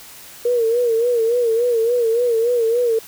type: tone with vibrato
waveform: sine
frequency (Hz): 469.2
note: A#4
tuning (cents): +11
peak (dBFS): -14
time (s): 0.45-2.99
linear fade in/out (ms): 5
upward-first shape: sine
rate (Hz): 3.5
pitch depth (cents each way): 84
effects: white hiss -40 dBFS RMS until 3.07 s